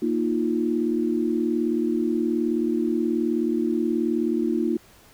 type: chord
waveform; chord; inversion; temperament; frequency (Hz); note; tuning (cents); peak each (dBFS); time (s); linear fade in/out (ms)
sine; Bb suspended fourth; none; just; 233.1 / 310.8 / 349.6; Bb3 / Eb4 / F4; 0 / -2 / +2; -25; 0.02-4.77; 5
effects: pink hiss -53 dBFS RMS until 5.13 s